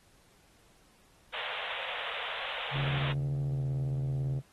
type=band-pass noise; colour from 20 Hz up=white; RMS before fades=-38 dBFS; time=1.33-3.13 s; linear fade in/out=10 ms; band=450 to 3600 Hz; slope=96 dB/octave
type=tone with pitch glide; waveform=sine; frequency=138.6 to 134.19 Hz; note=C#3 to C3; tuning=0 to +44 cents; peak=-29 dBFS; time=2.71-4.42 s; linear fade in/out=50 ms; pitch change=-56 cents; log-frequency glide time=3.44-3.64 s
type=click train; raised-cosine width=2 ms; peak=-32 dBFS; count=125; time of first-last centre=2.76-4.389 s; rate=76.1 Hz
effects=pink hiss -64 dBFS RMS until 4.52 s + AAC 32 kbps